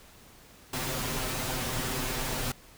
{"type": "noise with comb filter", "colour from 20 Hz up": "pink", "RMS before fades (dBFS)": -32, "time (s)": [0.73, 2.52], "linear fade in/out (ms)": 5, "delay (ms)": 7.8, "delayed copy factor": 0.95, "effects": ["pink hiss -54 dBFS RMS until 2.77 s"]}